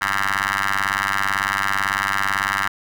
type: ring-modulated tone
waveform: 10% pulse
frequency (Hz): 98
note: G2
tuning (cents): 0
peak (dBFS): -8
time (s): 0.01-2.68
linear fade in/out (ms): 5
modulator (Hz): 1480
effects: none